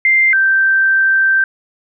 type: tone pair in turn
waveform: sine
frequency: 2093 / 1563.2 Hz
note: C7 / G6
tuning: 0 / -5 cents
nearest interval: perfect fourth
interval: 505 cents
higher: first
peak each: -8 / -9 dBFS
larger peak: first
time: 0.05-0.33 / 0.33-1.44 s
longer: second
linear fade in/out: 2 ms
effects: none